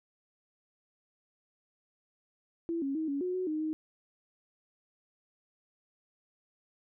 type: tone with pitch steps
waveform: sine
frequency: 334.7 / 274.6 / 316.9 / 280.7 / 363.2 / 369.3 / 309 / 312.5 Hz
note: E4 / C#4 / D#4 / C#4 / F#4 / F#4 / D#4 / D#4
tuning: +26 / -16 / +32 / +22 / -32 / -3 / -12 / +8 cents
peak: -30 dBFS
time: 2.69-3.73 s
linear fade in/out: 0 ms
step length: 130 ms
effects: none